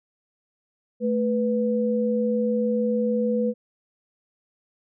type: tone pair together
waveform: sine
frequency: 219.5 / 492.8 Hz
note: A3 / B4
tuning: -4 / -4 cents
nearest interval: octave + major second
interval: 1400 cents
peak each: -23 dBFS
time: 1-3.54 s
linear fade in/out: 50 ms
effects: none